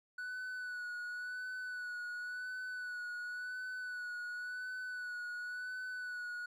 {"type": "tone with vibrato", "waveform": "triangle", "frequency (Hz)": 1480, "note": "F#6", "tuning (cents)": 0, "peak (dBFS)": -38, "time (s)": [0.18, 6.46], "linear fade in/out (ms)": 5, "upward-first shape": "sine", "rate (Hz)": 0.93, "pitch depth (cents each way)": 30, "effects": []}